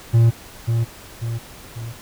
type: tone with echo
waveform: triangle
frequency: 115.7 Hz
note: A#2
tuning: 13 cents flat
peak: -8 dBFS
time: 0.13-0.31 s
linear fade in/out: 20 ms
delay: 540 ms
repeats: 3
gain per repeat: -6 dB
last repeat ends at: 1.93 s
effects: pink hiss -41 dBFS RMS until 2.01 s